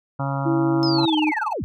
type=harmonic tone; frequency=138 Hz; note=C#3; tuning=7 cents flat; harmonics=1 / 2 / 4 / 5 / 6 / 7 / 8 / 9 / 10; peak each=-24 / -31 / -33 / -33 / -33 / -32 / -38 / -35 / -36 dBFS; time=0.19-1.06 s; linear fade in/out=10 ms
type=tone with pitch glide; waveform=sine; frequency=329.6 to 307.5 Hz; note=E4 to D#4; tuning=0 to -20 cents; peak=-18 dBFS; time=0.45-1.32 s; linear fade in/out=20 ms; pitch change=-120 cents; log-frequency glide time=1.07-1.15 s
type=linear sweep; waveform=sine; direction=down; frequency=5274 to 32.7 Hz; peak=-24 dBFS; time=0.83-1.64 s; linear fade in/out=0 ms
type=tone bursts; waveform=triangle; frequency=868 Hz; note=A5; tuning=24 cents flat; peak=-19 dBFS; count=12; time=0.98-1.533 s; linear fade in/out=5 ms; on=25 ms; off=23 ms
effects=none